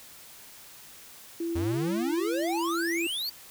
sine tone, 336.1 Hz, E4, 34 cents sharp, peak -28 dBFS, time 1.4-3.07 s, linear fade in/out 5 ms
square exponential sweep, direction up, 81.3 to 4700 Hz, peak -30 dBFS, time 1.55-3.3 s, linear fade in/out 10 ms
effects white hiss -49 dBFS RMS until 3.5 s

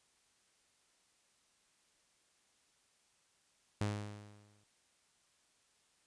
sawtooth tone with exponential decay, 103.83 Hz, G#2, in tune, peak -28 dBFS, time 3.81-4.64 s, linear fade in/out 0 ms, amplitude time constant 180 ms, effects white hiss -73 dBFS RMS until 6.06 s + resampled to 22050 Hz

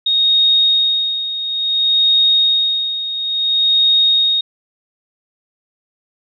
sine tone with tremolo, 3729 Hz, A#7, in tune, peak -9 dBFS, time 0.06-4.41 s, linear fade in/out 5 ms, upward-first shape sine, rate 0.58 Hz, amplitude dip 70%, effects none

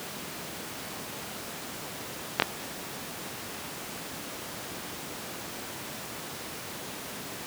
clicks, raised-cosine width 0.3 ms, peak -3 dBFS, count 2, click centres 2.399 / 2.422 s, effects pink hiss -38 dBFS RMS until 7.46 s + high-pass 150 Hz 12 dB/octave

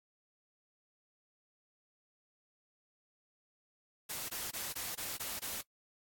white noise bursts, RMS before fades -40 dBFS, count 7, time 4.09-5.616 s, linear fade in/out 10 ms, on 200 ms, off 21 ms, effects noise-tail reverb RT60 0.1 s tail -22 dB re dry + AAC 64 kbps

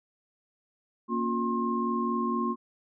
sine tone cluster, 234.3 / 278.6 / 355.8 / 1067 Hz, A#3 / C#4 / F4 / C6, +9 / +9 / +32 / +34 cents, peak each -29 / -37 / -33 / -30 dBFS, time 1.08-2.56 s, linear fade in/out 50 ms, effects none

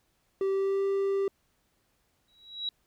triangle tone with pitch glide, 388.1 to 393.1 Hz, G4 to G4, -17 to +5 cents, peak -23 dBFS, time 0.41-1.28 s, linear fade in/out 2 ms, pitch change +22 cents, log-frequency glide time 0.51-0.84 s
sine tone with exponential growth, 3880 Hz, B7, 31 cents flat, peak -27 dBFS, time 2.28-2.69 s, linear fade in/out 2 ms, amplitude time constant 87 ms
effects pink hiss -72 dBFS RMS until 2.86 s

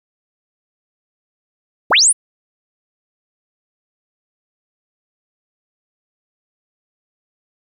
sine linear sweep, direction up, 32.7 to 10430 Hz, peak -8 dBFS, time 1.9-2.13 s, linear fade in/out 20 ms, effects 8-bit

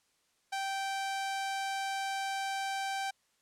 sawtooth tone, 780 Hz, G5, 9 cents flat, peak -29 dBFS, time 0.52-3.11 s, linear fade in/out 10 ms, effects white hiss -73 dBFS RMS until 3.41 s + low-pass 9000 Hz 12 dB/octave

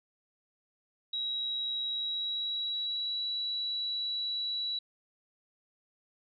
sine tone with pitch glide, 3856 to 3923 Hz, B7 to B7, -42 to -12 cents, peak -31 dBFS, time 1.13-4.79 s, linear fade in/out 5 ms, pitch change +30 cents, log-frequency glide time 1.9-3.26 s, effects none

